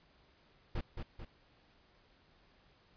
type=noise with echo; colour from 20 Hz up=brown; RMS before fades=-35 dBFS; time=0.75-0.81 s; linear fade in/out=5 ms; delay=220 ms; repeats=2; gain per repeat=-5 dB; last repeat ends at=1.25 s; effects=pink hiss -67 dBFS RMS until 2.96 s + resampled to 11025 Hz